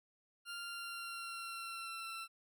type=tone with pitch glide; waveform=20% pulse; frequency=1396 to 1343.8 Hz; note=F6 to E6; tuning=-1 to +33 cents; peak=-38 dBFS; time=0.45-2.28 s; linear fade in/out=50 ms; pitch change=-66 cents; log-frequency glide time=0.55-2.12 s; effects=none